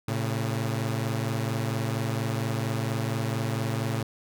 sawtooth tone pair together, 111.88 / 136.2 Hz, A2 / C#3, +29 / -30 cents, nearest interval minor third, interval 341 cents, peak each -24 / -27 dBFS, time 0.08-4.03 s, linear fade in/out 5 ms, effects none

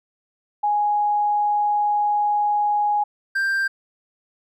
sine / triangle tone pair in turn, 830.6 / 1579.8 Hz, G#5 / G6, 0 / +13 cents, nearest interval major seventh, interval 1113 cents, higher second, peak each -17 dBFS, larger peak neither, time 0.63-3.04 / 3.35-3.68 s, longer first, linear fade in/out 10 ms, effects none

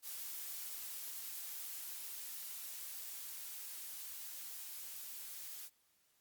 blue noise with level ramp, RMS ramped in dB -45 to -48 dBFS, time 0.02-5.7 s, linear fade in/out 50 ms, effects white hiss -75 dBFS RMS until 6.2 s + Opus 48 kbps

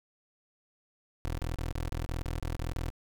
20% pulse tone bursts, 41.29 Hz, E1, 4 cents sharp, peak -27 dBFS, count 10, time 1.25-2.902 s, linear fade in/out 0 ms, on 140 ms, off 28 ms, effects none

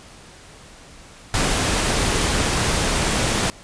pink noise, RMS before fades -20 dBFS, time 1.34-3.5 s, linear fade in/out 0 ms, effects pink hiss -44 dBFS RMS until 3.63 s + resampled to 22050 Hz

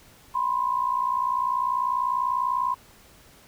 sine tone pair together, 990 / 1050.1 Hz, B5 / C6, +4 / +6 cents, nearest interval minor second, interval 102 cents, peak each -25 dBFS, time 0.34-2.75 s, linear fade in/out 20 ms, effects pink hiss -53 dBFS RMS until 3.47 s

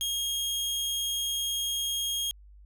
sawtooth tone, 3254 Hz, G#7, 36 cents flat, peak -25 dBFS, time 0.01-2.31 s, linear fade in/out 0 ms, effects added 50 Hz sine -49 dBFS peak until 2.65 s

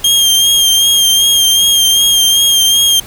sawtooth tone with vibrato, 3209 Hz, G7, 40 cents sharp, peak -4 dBFS, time 0.04-3 s, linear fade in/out 5 ms, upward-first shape sine, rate 2.6 Hz, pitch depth 30 cents each way, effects pink hiss -33 dBFS RMS until 3.06 s

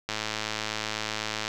click train, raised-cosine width 0.2 ms, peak -12 dBFS, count 151, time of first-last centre 0.09-1.479 s, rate 108 Hz, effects none

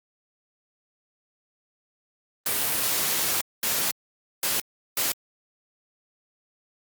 white noise bursts at uneven times, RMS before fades -25 dBFS, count 4, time 2.46-3.41 / 3.63-3.91 / 4.43-4.6 / 4.97-5.12 s, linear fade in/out 2 ms, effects high-pass 100 Hz 12 dB/octave + Opus 32 kbps

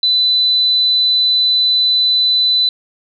sine tone, 4000 Hz, B7, 21 cents sharp, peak -10 dBFS, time 0.03-2.69 s, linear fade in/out 2 ms, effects none

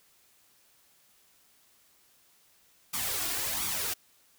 white noise with flanger, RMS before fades -32 dBFS, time 2.93-3.94 s, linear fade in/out 10 ms, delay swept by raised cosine 0.85 to 2.85 ms, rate 1.4 Hz, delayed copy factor +0.6, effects white hiss -64 dBFS RMS until 4.38 s

